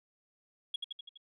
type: tone with echo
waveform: sine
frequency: 3322 Hz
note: G#7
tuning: in tune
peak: -29 dBFS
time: 0.74-0.76 s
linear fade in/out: 5 ms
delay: 83 ms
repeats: 5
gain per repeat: -4 dB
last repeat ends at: 1.175 s
effects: tanh soft clip ceiling -30 dBFS